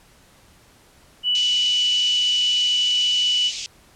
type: tone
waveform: sine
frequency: 2960 Hz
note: F#7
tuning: in tune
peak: -17 dBFS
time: 1.23-3.52 s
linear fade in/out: 50 ms
type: band-pass noise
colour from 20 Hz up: white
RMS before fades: -31 dBFS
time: 1.35-3.66 s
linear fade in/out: 0 ms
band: 2400 to 6800 Hz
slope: 48 dB/octave
effects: pink hiss -53 dBFS RMS until 3.95 s + low-pass 12000 Hz 12 dB/octave